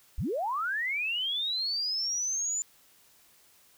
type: linear sweep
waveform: sine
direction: up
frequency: 34.44 to 7110 Hz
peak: -28 dBFS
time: 0.18-2.62 s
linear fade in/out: 0 ms
effects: white hiss -61 dBFS RMS until 3.77 s